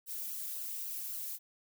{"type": "noise with flanger", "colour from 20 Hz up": "violet", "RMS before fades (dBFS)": -40, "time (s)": [0.06, 1.39], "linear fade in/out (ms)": 50, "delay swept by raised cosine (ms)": [0.66, 2.36], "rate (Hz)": 3.7, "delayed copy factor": 0.65, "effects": []}